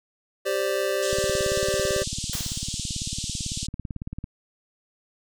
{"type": "chord", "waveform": "square", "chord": "G suspended fourth", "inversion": "none", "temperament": "just", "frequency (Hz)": [392, 522.7, 588], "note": ["G4", "C5", "D5"], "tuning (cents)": [0, -2, 2], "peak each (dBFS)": [-28, -29, -28], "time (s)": [0.45, 2.04], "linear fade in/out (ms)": 20}
{"type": "band-pass noise", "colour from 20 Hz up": "white", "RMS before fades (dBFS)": -33, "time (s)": [1.02, 3.67], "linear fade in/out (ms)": 10, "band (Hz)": [3000, 8500], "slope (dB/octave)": 48}
{"type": "click train", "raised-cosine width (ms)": 5, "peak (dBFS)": -20, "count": 57, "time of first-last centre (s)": [1.13, 4.241], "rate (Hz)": 18}
{"type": "noise with exponential decay", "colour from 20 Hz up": "white", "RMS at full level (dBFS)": -30, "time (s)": [2.33, 2.84], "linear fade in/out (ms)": 2, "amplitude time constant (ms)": 110}
{"effects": []}